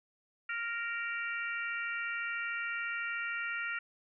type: harmonic tone with a mistuned harmonic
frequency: 466.2 Hz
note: A#4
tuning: in tune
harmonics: 3 / 4 / 5 / 6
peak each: -37 / -39 / -41 / -43 dBFS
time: 0.49-3.79 s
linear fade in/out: 5 ms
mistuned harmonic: 6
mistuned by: -24 cents
effects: none